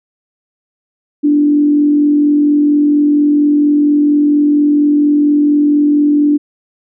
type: tone with frequency modulation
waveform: sine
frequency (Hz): 293.7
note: D4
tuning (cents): 0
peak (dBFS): -7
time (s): 1.23-6.38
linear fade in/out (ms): 20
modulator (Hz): 44.3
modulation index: 0.28
effects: none